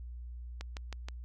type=click train; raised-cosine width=0.2 ms; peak=-24 dBFS; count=4; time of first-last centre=0.61-1.085 s; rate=6.31 Hz; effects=added 60 Hz sine -41 dBFS peak until 1.24 s